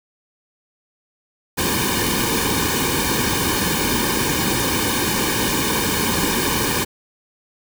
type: noise with comb filter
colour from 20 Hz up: pink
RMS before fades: -20 dBFS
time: 1.57-6.85 s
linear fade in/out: 20 ms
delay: 1.5 ms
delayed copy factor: -0.95
effects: none